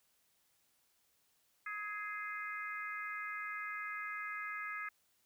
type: harmonic tone with a mistuned harmonic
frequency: 415.8 Hz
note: G#4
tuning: 2 cents sharp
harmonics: 3 / 4 / 5 / 6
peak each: -44 / -44 / -44 / -53 dBFS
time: 1.66-4.89 s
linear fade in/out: 5 ms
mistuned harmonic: 3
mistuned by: +24 cents
effects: white hiss -75 dBFS RMS until 5.25 s